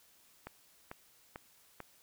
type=click train; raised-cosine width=0.5 ms; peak=-28 dBFS; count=4; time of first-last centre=0.47-1.803 s; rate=2.25 Hz; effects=white hiss -65 dBFS RMS until 2.02 s